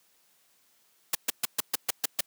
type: noise bursts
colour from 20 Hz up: white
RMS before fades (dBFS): -25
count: 8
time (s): 1.13-2.208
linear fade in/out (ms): 5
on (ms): 21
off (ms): 130
effects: white hiss -66 dBFS RMS until 2.26 s + high-pass 150 Hz 12 dB/octave